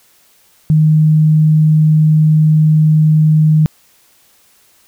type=tone; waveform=sine; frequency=155.1 Hz; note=D#3; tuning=5 cents flat; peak=-6 dBFS; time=0.7-3.66 s; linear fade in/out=0 ms; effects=white hiss -51 dBFS RMS until 4.87 s